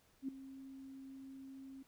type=tone with ADSR envelope; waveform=sine; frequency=268.3 Hz; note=C4; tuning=44 cents sharp; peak=-35 dBFS; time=0.22-1.83 s; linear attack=65 ms; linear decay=4 ms; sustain=-14 dB; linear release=8 ms; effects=pink hiss -71 dBFS RMS until 1.87 s